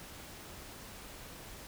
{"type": "silence", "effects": ["pink hiss -49 dBFS RMS until 1.67 s"]}